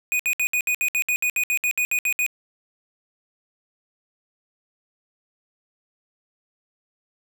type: tone bursts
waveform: square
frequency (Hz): 2478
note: D#7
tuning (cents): -8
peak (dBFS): -20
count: 16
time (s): 0.12-2.264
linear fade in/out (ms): 0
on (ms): 74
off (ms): 64
effects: none